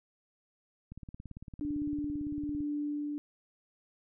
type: click train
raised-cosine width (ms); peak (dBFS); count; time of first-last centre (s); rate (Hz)
5; -32; 31; 0.92-2.605; 17.8
type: tone with tremolo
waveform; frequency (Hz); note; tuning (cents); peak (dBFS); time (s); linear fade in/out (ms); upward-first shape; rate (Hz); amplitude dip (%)
sine; 293.7; D4; 0; -31; 1.61-3.18; 0; sine; 1.1; 25
effects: none